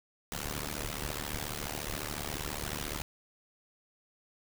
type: noise with amplitude modulation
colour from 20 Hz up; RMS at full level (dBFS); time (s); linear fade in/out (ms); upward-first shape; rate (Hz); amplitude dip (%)
pink; -33; 0.32-3.02; 0; sine; 74.3; 100
effects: none